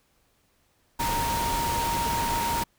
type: tone in noise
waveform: sine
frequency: 932.3 Hz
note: A#5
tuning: in tune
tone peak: -26 dBFS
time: 0.99-2.64 s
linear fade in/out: 10 ms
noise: pink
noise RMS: -30 dBFS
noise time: 0.99-2.64 s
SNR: +1 dB
effects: pink hiss -67 dBFS RMS until 2.78 s